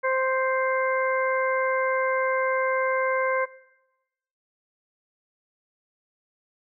harmonic tone, 523.3 Hz, C5, in tune, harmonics 1 / 2 / 3 / 4, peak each -24 / -27 / -29 / -30 dBFS, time 0.03-3.46 s, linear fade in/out 20 ms, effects noise-tail reverb RT60 1.0 s tail -21 dB re dry

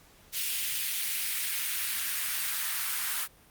white noise with high-pass filter sweep, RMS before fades -31 dBFS, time 0.32-3.28 s, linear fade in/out 50 ms, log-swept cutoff 2700 to 1300 Hz, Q 1.4, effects pink hiss -58 dBFS RMS until 3.5 s + Opus 48 kbps

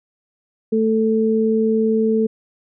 sine tone pair together, 220.9 / 441.2 Hz, A3 / A4, +7 / +5 cents, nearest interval octave, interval 1198 cents, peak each -17 dBFS, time 0.72-2.27 s, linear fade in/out 10 ms, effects none

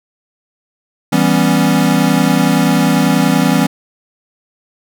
square chord, C# half-diminished seventh, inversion first, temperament equal, 164.81 / 196 / 246.9 / 277.2 Hz, E3 / G3 / B3 / C#4, 0 / 0 / 0 / 0 cents, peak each -16 dBFS, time 1.12-3.67 s, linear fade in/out 10 ms, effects none

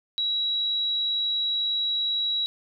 sine tone, 3883 Hz, B7, 30 cents flat, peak -23 dBFS, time 0.18-2.46 s, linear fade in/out 0 ms, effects none

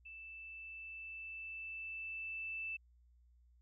sine tone with level ramp, 2645 Hz, E7, 5 cents sharp, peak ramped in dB -49 to -39 dBFS, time 0.05-2.77 s, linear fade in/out 10 ms, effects added 60 Hz sine -64 dBFS peak until 3.61 s

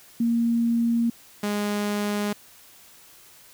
sine / sawtooth tone pair in turn, 233.1 / 206.5 Hz, A#3 / G#3, 0 / -10 cents, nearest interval major second, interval 210 cents, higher first, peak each -19 / -20 dBFS, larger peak first, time 0.2-1.1 / 1.43-2.33 s, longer neither, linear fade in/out 5 ms, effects white hiss -51 dBFS RMS until 3.53 s

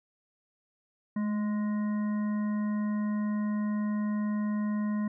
harmonic tone with a mistuned harmonic, 208 Hz, G#3, 3 cents sharp, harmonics 1 / 3 / 5 / 7 / 9, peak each -27 / -46 / -44 / -54 / -48 dBFS, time 1.16-5.08 s, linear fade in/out 5 ms, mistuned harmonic 1, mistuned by +25 cents, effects none

